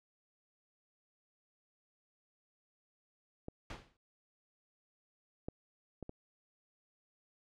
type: clicks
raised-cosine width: 2 ms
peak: -29 / -26 / -30 / -31 dBFS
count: 4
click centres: 3.484 / 5.485 / 6.027 / 6.094 s
type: noise with exponential decay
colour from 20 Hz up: pink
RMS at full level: -41 dBFS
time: 3.7-3.97 s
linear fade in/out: 2 ms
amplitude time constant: 58 ms
effects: low-pass 4000 Hz 12 dB/octave